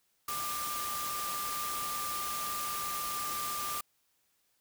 sine tone in noise, 1191 Hz, D6, 24 cents sharp, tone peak -36 dBFS, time 0.28-3.81 s, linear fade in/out 5 ms, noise white, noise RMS -38 dBFS, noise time 0.28-3.81 s, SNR -1 dB, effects white hiss -74 dBFS RMS until 4.6 s

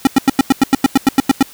square tone bursts, 269.6 Hz, C#4, 48 cents flat, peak -6 dBFS, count 13, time 0.05-1.427 s, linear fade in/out 2 ms, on 21 ms, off 92 ms, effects white hiss -39 dBFS RMS until 1.53 s

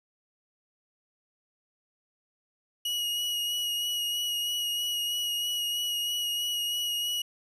40% pulse tone with vibrato, 2900 Hz, F#7, 35 cents flat, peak -27 dBFS, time 2.85-7.22 s, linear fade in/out 5 ms, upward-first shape sine, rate 3.1 Hz, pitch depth 17 cents each way, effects resampled to 32000 Hz

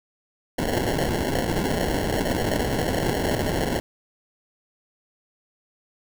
blue noise with sample-and-hold, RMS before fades -24 dBFS, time 0.58-3.8 s, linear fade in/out 2 ms, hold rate 1225 Hz, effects none

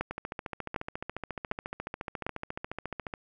two click trains, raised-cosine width 0.5 ms, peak -20 / -15 dBFS, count 44 / 4, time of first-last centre 0.11-3.138 / 0.01-2.266 s, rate 14.2 / 1.33 Hz, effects none

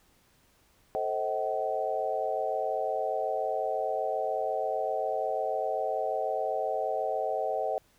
sine chord, A diminished seventh, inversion none, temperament just, 440 / 528 / 633.6 / 760.3 Hz, A4 / C5 / Eb5 / Gb5, 0 / +16 / +31 / +47 cents, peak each -35 / -34 / -32 / -32 dBFS, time 0.95-7.78 s, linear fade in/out 0 ms, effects pink hiss -65 dBFS RMS until 7.98 s

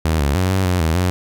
sawtooth tone with pitch steps, 79.8 / 70.6 / 92.4 / 95.1 / 90.5 / 80.3 / 90.6 Hz, D#2 / C#2 / F#2 / F#2 / F#2 / E2 / F#2, +44 / +32 / -2 / +48 / -38 / -45 / -36 cents, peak -11 dBFS, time 0.05-1.1 s, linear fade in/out 0 ms, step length 150 ms, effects none

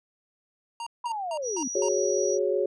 square tone bursts, 933 Hz, A#5, 1 cent sharp, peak -33 dBFS, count 5, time 0.8-1.885 s, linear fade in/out 2 ms, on 65 ms, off 190 ms
sine linear sweep, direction down, 990 to 233.1 Hz, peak -29 dBFS, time 1.04-1.68 s, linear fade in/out 5 ms
sine tone, 5800 Hz, F#8, 35 cents flat, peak -31 dBFS, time 1.42-2.39 s, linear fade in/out 50 ms
sine chord, F# suspended second, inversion none, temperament equal, 370 / 415.3 / 554.4 Hz, F#4 / G#4 / C#5, 0 / 0 / 0 cents, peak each -27 dBFS, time 1.75-2.66 s, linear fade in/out 5 ms
effects resampled to 24000 Hz

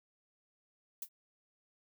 violet noise with exponential decay, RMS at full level -34 dBFS, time 1.02-1.09 s, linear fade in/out 5 ms, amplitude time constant 15 ms, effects none

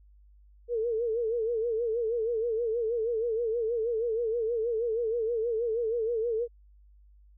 sine tone with vibrato, 458.4 Hz, A#4, 29 cents flat, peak -26 dBFS, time 0.68-6.48 s, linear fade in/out 50 ms, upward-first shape sine, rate 6.3 Hz, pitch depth 93 cents each way, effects added 50 Hz sine -54 dBFS peak until 7.37 s

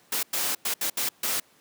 white noise bursts at uneven times, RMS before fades -27 dBFS, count 6, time 0.12-0.23 / 0.33-0.55 / 0.65-0.74 / 0.81-0.9 / 0.97-1.09 / 1.23-1.4 s, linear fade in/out 5 ms, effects pink hiss -59 dBFS RMS until 1.6 s + high-pass 200 Hz 12 dB/octave

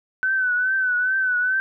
sine tone with vibrato, 1510 Hz, F#6, 35 cents sharp, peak -18 dBFS, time 0.23-1.6 s, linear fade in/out 0 ms, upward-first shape triangle, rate 2.4 Hz, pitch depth 65 cents each way, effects none

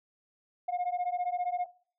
sine beating tone pair, 709 / 724 Hz, F5 / F#5, +26 / -38 cents, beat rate 15 Hz, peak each -30 dBFS, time 0.68-1.66 s, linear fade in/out 10 ms, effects noise-tail reverb RT60 0.5 s tail -19 dB re dry + tanh soft clip ceiling -26 dBFS

